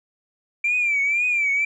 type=tone with vibrato; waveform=sine; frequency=2352 Hz; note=D7; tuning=2 cents sharp; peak=-17 dBFS; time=0.64-1.65 s; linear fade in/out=5 ms; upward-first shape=triangle; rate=2 Hz; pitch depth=110 cents each way; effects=tanh soft clip ceiling -14 dBFS